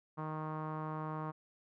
sawtooth tone with low-pass filter, 155.56 Hz, D#3, in tune, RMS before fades -40 dBFS, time 0.17-1.32 s, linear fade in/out 20 ms, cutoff 1100 Hz, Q 4.1, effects none

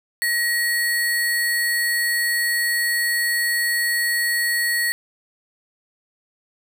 sine tone with sample-and-hold, 1900 Hz, A#6, 33 cents sharp, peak -18 dBFS, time 0.22-4.92 s, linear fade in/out 0 ms, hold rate 6300 Hz, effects none

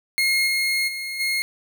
30% pulse tone with level steps, 2150 Hz, C7, 47 cents sharp, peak -15 / -17 / -25 / -18 dBFS, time 0.18-1.42 s, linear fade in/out 0 ms, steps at 0.46 / 0.87 / 1.19 s, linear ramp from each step 20 ms, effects none

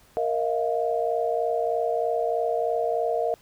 sine chord, Bb suspended fourth, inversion none, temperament equal with one note detuned, 466.2 / 635.3 / 698.5 Hz, Bb4 / Eb5 / F5, 0 / +36 / 0 cents, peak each -26 / -27 / -27 dBFS, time 0.17-3.34 s, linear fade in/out 0 ms, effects pink hiss -57 dBFS RMS until 3.41 s

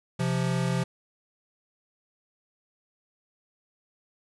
square tone pair together, 130.48 / 173.3 Hz, C3 / F3, -4 / -13 cents, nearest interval perfect fourth, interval 491 cents, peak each -28 dBFS, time 0.19-0.84 s, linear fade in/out 10 ms, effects resampled to 24000 Hz + 10-bit

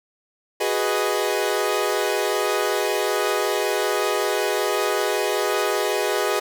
sawtooth chord, G# minor seventh, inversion third, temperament equal, 370 / 415.3 / 493.9 / 622.3 Hz, F#4 / G#4 / B4 / D#5, 0 / 0 / 0 / 0 cents, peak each -23 / -20 / -23 / -23 dBFS, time 0.6-6.4 s, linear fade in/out 10 ms, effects none

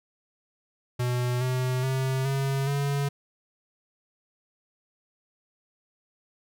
square tone with pitch steps, 123.47 / 127.68 / 132.03 / 136.52 / 141.18 Hz, B2 / C3 / C3 / C#3 / C#3, 0 / -42 / +16 / -26 / +32 cents, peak -25 dBFS, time 0.99-3.09 s, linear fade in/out 10 ms, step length 420 ms, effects none

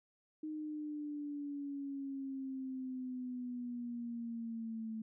sine exponential sweep, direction down, 310 to 220 Hz, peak -39 dBFS, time 0.43-5.02 s, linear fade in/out 5 ms, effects none

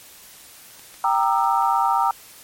clicks, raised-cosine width 0.2 ms, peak -27 dBFS, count 7, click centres 0.795 / 0.942 / 1.15 / 1.234 / 1.383 / 1.443 / 1.624 s
sine chord, E half-diminished seventh, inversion first, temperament equal with one note detuned, 784 / 932.3 / 1203.5 / 1318.5 Hz, G5 / Bb5 / D6 / E6, 0 / 0 / +42 / 0 cents, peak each -21 / -20 / -24 / -24 dBFS, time 1.04-2.11 s, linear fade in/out 2 ms
effects white hiss -45 dBFS RMS until 2.43 s + MP3 64 kbps

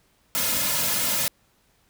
white noise with comb filter, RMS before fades -24 dBFS, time 0.35-1.28 s, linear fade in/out 0 ms, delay 2.6 ms, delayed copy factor -0.8, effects pink hiss -64 dBFS RMS until 1.89 s

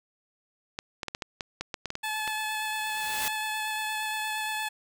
clicks, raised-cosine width 0.2 ms, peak -15 dBFS, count 12, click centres 0.789 / 1.032 / 1.083 / 1.149 / 1.222 / 1.408 / 1.61 / 1.742 / 1.857 / 1.904 / 1.954 / 2.277 s
15% pulse tone with vibrato, 863 Hz, A5, 34 cents flat, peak -23 dBFS, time 2.03-4.69 s, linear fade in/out 10 ms, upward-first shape sine, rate 8.6 Hz, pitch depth 12 cents each way
white noise with exponential growth, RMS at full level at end -30 dBFS, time 2.49-3.28 s, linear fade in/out 0 ms, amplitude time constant 170 ms
effects none

